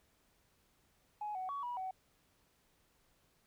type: tone with pitch steps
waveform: sine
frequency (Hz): 839 / 747 / 1125 / 971 / 753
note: G#5 / F#5 / C#6 / B5 / F#5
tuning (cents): +17 / +16 / +25 / -30 / +30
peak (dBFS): -37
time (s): 1.21-1.91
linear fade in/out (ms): 5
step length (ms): 140
effects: tanh soft clip ceiling -33 dBFS + pink hiss -73 dBFS RMS until 3.46 s